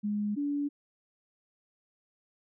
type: tone pair in turn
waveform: sine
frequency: 207.7 / 287.6 Hz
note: G#3 / D4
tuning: 0 / -36 cents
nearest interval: tritone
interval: 564 cents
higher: second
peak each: -28 dBFS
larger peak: neither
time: 0.03-0.36 / 0.36-0.69 s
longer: neither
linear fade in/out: 20 ms
effects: none